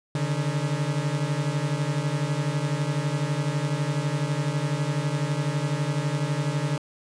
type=beating tone pair; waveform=40% pulse; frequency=140.4 / 152.4 Hz; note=C#3 / D#3; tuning=+22 / -36 cents; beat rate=12 Hz; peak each=-26 dBFS; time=0.15-6.78 s; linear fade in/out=2 ms; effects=resampled to 22050 Hz